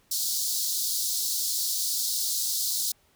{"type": "high-pass noise", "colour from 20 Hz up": "pink", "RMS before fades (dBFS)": -28, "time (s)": [0.11, 2.92], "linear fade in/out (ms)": 5, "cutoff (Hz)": 4000, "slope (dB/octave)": 48, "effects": ["pink hiss -64 dBFS RMS until 3.15 s"]}